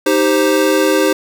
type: chord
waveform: square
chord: C minor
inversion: first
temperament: equal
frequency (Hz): 311.1 / 392 / 523.3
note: Eb4 / G4 / C5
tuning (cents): 0 / 0 / 0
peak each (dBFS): -16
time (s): 0.06-1.13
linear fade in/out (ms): 5
effects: none